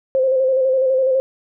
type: tone with vibrato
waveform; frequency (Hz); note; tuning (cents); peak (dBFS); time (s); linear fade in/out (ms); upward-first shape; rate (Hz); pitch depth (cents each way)
sine; 524; C5; +2; -13; 0.15-1.2; 0; square; 12; 31
effects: none